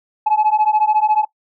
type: beating tone pair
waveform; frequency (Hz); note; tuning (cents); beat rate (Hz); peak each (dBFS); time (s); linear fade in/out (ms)
sine; 848 / 862; G#5 / A5; +36 / -36; 14; -14; 0.26-1.25; 10
effects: noise-tail reverb RT60 0.1 s tail -20 dB re dry + tanh soft clip ceiling -8 dBFS